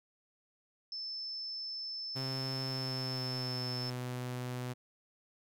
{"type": "tone", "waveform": "sine", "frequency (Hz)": 5274, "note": "E8", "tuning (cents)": 0, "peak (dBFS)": -38, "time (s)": [0.92, 3.9], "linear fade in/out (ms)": 2}
{"type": "tone with pitch glide", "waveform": "sawtooth", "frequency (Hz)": [132.2, 124.85], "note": ["C3", "B2"], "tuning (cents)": [18, 19], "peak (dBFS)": -33, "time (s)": [2.15, 4.74], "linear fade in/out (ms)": 20, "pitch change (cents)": -99, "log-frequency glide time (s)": [2.63, 3.82]}
{"effects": []}